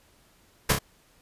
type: noise with echo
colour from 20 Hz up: pink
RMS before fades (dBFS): -20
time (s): 0.69-0.73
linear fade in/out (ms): 10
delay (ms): 30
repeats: 2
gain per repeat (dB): -5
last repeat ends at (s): 0.79
effects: pink hiss -61 dBFS RMS until 1.21 s + resampled to 32000 Hz